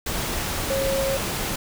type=tone in noise; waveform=sine; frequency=542 Hz; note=C#5; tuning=39 cents flat; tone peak=-22 dBFS; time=0.7-1.17 s; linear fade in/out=5 ms; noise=pink; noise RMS=-27 dBFS; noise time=0.06-1.56 s; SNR=+2 dB; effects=none